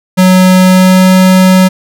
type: tone with pitch glide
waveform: square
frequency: 185 to 186.18 Hz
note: F#3 to F#3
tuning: 0 to +11 cents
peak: -3 dBFS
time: 0.17-1.69 s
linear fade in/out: 20 ms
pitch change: +11 cents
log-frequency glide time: 0.58-1.13 s
effects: none